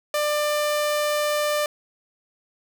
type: tone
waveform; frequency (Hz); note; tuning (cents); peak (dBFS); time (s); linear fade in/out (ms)
sawtooth; 595; D5; +22; -17; 0.14-1.66; 2
effects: none